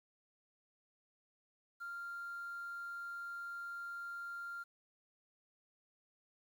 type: tone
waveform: triangle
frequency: 1392 Hz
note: F6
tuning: 6 cents flat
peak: -39 dBFS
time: 1.8-4.64 s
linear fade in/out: 20 ms
effects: tanh soft clip ceiling -39 dBFS + 11-bit